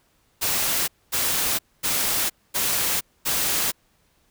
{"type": "noise bursts", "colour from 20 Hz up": "white", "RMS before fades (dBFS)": -23, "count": 5, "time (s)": [0.41, 3.72], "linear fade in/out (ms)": 20, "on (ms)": 470, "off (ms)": 240, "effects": ["pink hiss -64 dBFS RMS until 4.3 s"]}